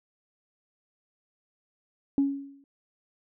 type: tone with exponential decay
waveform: sine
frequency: 277.8 Hz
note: C#4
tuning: 4 cents sharp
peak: -17 dBFS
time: 2.18-2.64 s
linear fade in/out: 1 ms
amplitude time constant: 100 ms
effects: tanh soft clip ceiling -15 dBFS